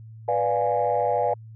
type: chord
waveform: sine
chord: B diminished seventh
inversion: none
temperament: equal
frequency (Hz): 493.9 / 587.3 / 698.5 / 830.6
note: B4 / D5 / F5 / Ab5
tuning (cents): 0 / 0 / 0 / 0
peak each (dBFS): -25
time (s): 0.28-1.34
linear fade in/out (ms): 5
effects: tanh soft clip ceiling -12 dBFS + added 111 Hz sine -40 dBFS peak until 1.55 s